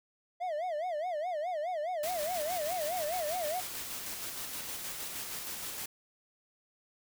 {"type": "tone with vibrato", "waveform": "triangle", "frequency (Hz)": 661, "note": "E5", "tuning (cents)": 5, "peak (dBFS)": -30, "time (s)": [0.4, 3.61], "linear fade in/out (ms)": 20, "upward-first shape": "sine", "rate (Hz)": 4.8, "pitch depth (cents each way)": 200}
{"type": "noise with tremolo", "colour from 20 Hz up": "white", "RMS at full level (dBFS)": -39, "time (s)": [2.03, 5.86], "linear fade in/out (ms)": 5, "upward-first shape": "square", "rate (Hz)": 6.4, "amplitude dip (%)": 25}
{"effects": []}